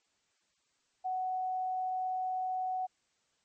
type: tone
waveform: sine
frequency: 744 Hz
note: F#5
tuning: 9 cents sharp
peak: -31 dBFS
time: 1.04-2.87 s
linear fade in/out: 20 ms
effects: white hiss -75 dBFS RMS until 3.44 s + MP3 32 kbps